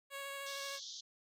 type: tone with vibrato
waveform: 10% pulse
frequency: 554.4 Hz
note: C#5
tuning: in tune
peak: -34 dBFS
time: 0.1-0.8 s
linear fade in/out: 50 ms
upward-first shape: triangle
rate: 13 Hz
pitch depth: 13 cents each way
type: band-pass noise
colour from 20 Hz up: pink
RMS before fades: -48 dBFS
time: 0.46-1.01 s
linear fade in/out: 10 ms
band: 3300 to 6600 Hz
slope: 96 dB/octave
effects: none